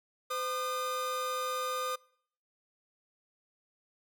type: tone pair together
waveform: 45% pulse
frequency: 511 / 1215.4 Hz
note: C5 / D#6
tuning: -41 / -41 cents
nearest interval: octave + minor third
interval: 1500 cents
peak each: -37 / -34 dBFS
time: 0.3-1.96 s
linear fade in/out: 10 ms
effects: noise-tail reverb RT60 0.6 s tail -24 dB re dry